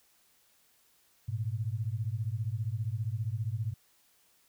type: beating tone pair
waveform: sine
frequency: 103.83 / 118.83 Hz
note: G#2 / A#2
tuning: 0 / +34 cents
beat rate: 15 Hz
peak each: -33 / -34 dBFS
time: 1.28-3.74 s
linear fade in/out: 10 ms
effects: white hiss -67 dBFS RMS until 4.48 s